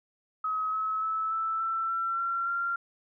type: tone with pitch steps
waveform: sine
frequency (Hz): 1275 / 1289.8 / 1304.8 / 1320 / 1335.3 / 1350.8 / 1366.5 / 1382.4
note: D#6 / E6 / E6 / E6 / E6 / E6 / F6 / F6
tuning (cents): +42 / -38 / -18 / +2 / +22 / +42 / -38 / -18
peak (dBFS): -27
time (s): 0.44-2.76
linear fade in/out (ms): 5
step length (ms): 290
effects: none